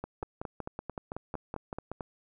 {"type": "two click trains", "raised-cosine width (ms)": 1, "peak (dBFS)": [-22, -22], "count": [9, 11], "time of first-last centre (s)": [[0.23, 2.008], [0.04, 1.916]], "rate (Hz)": [4.5, 5.33], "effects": []}